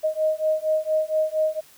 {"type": "beating tone pair", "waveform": "sine", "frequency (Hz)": [622.3, 626.6], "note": ["D#5", "D#5"], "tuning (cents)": [0, 12], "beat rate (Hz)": 4.3, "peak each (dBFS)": -23, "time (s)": [0.03, 1.61], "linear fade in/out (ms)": 20, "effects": ["white hiss -52 dBFS RMS until 1.77 s"]}